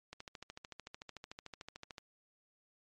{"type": "click train", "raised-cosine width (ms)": 0.2, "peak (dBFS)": -29, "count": 26, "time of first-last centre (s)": [0.13, 1.982], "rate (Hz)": 13.5, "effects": ["MP3 48 kbps"]}